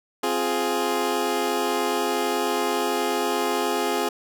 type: chord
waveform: 20% pulse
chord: F minor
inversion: second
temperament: equal with one note detuned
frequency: 261.6 / 349.2 / 418.4 Hz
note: C4 / F4 / Ab4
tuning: 0 / 0 / +13 cents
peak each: -24 / -22 / -20 dBFS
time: 0.23-4.09 s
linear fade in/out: 5 ms
effects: none